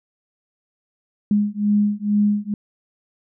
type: beating tone pair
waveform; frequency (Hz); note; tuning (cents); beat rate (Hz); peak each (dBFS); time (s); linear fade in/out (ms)
sine; 205.9 / 208.1; G#3 / G#3; -15 / +4; 2.2; -19 / -19; 1.31-2.54; 2
effects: none